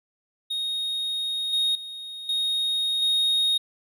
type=tone with level steps; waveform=triangle; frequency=3729 Hz; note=A#7; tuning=in tune; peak=-24 / -19 / -33 / -21 / -18 dBFS; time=0.5-3.58 s; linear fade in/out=10 ms; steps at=1.53 / 1.75 / 2.29 / 3.02 s; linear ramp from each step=2 ms; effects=none